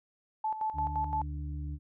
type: tone with tremolo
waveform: sine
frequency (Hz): 870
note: A5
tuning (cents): -20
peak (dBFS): -28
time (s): 0.44-1.22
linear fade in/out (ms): 5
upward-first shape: square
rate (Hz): 5.8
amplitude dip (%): 65
type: harmonic tone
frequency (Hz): 73.42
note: D2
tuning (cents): 0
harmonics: 1 / 2 / 4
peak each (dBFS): -35 / -41 / -47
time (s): 0.73-1.79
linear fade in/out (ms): 50
effects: none